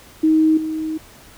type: tone with level steps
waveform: sine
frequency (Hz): 314.9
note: D#4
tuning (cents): +21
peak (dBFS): -11 / -21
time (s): 0.23-0.98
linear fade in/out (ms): 10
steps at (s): 0.57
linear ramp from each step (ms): 5
effects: pink hiss -45 dBFS RMS until 1.37 s

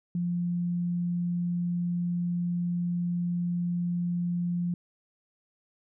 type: tone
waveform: sine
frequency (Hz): 174.61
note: F3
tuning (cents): 0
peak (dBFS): -26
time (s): 0.15-4.74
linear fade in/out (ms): 2
effects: none

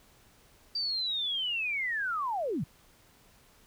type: linear sweep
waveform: sine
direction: down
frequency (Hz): 4699 to 114.3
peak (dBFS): -29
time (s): 0.75-2.64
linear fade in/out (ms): 5
effects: pink hiss -61 dBFS RMS until 3.66 s

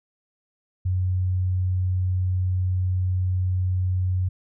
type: tone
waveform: sine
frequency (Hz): 92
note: F#2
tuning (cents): -9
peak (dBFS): -20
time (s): 0.85-4.29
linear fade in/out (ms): 10
effects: none

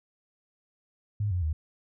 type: tone with pitch steps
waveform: sine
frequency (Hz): 103.83 / 89.87 / 77.78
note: G#2 / F#2 / D#2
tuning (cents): 0 / -50 / 0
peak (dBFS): -25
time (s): 1.2-1.53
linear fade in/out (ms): 5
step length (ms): 110
effects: none

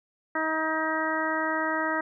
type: harmonic tone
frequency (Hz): 316.5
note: D#4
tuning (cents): +30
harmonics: 1 / 2 / 3 / 4 / 5 / 6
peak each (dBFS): -32 / -32 / -32 / -32 / -32 / -32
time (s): 0.35-2.01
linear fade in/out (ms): 5
effects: none

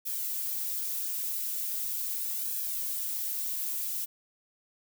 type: noise with flanger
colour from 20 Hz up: violet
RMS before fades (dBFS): -33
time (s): 0.05-4.06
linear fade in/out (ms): 20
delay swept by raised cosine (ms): 1.2 to 5.4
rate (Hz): 0.4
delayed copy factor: +0.55
effects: none

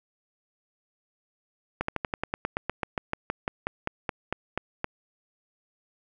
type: slowing click train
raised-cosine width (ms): 0.5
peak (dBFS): -12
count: 21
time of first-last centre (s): 1.81-4.844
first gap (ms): 74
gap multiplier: 1.07
effects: none

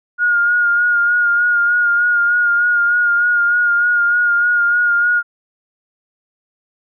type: tone with vibrato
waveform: sine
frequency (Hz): 1426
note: F6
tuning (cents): +36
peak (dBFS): -11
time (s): 0.18-5.23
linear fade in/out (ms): 50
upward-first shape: sine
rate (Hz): 3.3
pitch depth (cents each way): 28
effects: none

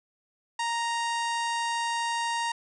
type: harmonic tone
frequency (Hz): 932.3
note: A#5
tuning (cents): 0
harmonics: 1 / 2 / 3 / 4 / 5 / 6 / 7 / 8 / 9 / 10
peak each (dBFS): -28 / -34 / -38 / -40 / -42 / -44 / -45 / -46 / -47 / -48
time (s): 0.59-2.52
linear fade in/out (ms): 5
effects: none

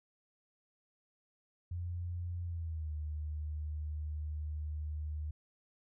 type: tone with pitch glide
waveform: sine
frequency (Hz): 87.31 to 76.01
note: F2 to D#2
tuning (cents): 0 to -40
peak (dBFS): -36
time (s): 1.71-5.31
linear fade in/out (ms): 5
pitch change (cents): -240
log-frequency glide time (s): 2.43-2.93
effects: none

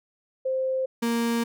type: tone pair in turn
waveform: sine / 35% pulse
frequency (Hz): 523.3 / 233.1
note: C5 / A#3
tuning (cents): 0 / 0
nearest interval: octave + major second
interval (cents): 1400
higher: first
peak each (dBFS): -23 / -21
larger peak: second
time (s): 0.45-0.86 / 1.02-1.44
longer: second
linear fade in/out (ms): 10
effects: none

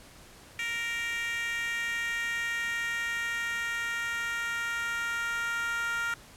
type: tone with high-pass filter sweep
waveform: 10% pulse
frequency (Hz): 466.2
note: A#4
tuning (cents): 0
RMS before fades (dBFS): -32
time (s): 0.59-6.14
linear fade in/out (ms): 2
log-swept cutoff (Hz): 2100 to 1400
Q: 3.9
effects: pink hiss -52 dBFS RMS until 6.36 s + low-pass 12000 Hz 12 dB/octave

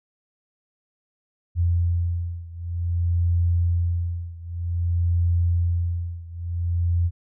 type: beating tone pair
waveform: sine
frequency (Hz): 86 / 86.53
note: F2 / F2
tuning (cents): -26 / -15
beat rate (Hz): 0.53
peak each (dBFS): -22 / -24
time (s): 1.55-7.11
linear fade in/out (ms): 50
effects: none

